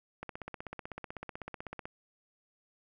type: click train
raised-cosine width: 0.5 ms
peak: -25 dBFS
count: 27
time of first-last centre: 0.23-1.855 s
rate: 16 Hz
effects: none